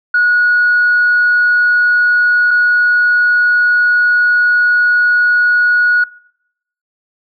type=tone pair in turn; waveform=sine; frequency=1456 / 1456 Hz; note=F#6 / F#6; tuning=-28 / -28 cents; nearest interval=unison; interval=0 cents; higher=neither; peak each=-7 dBFS; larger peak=neither; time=0.14-2.51 / 2.51-6.04 s; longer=second; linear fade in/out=5 ms; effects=noise-tail reverb RT60 0.8 s tail -24 dB re dry + tanh soft clip ceiling -4 dBFS